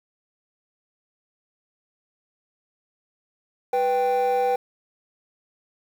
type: tone pair together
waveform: triangle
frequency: 493.3 / 783 Hz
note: B4 / G5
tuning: -2 / -2 cents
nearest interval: minor sixth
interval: 800 cents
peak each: -19 dBFS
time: 3.73-4.56 s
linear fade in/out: 5 ms
effects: tanh soft clip ceiling -13 dBFS + 8-bit